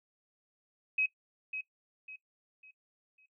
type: tone with echo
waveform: sine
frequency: 2543 Hz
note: D#7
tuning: 37 cents sharp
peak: -26 dBFS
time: 0.98-1.06 s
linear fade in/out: 5 ms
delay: 550 ms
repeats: 4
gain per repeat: -9 dB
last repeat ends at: 3.26 s
effects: noise-tail reverb RT60 0.1 s tail -18 dB re dry